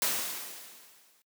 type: noise with exponential decay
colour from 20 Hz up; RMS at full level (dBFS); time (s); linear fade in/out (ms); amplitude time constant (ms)
white; -27; 0.02-1.22; 1; 260
effects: noise-tail reverb RT60 0.1 s tail -21 dB re dry + high-pass 200 Hz 12 dB/octave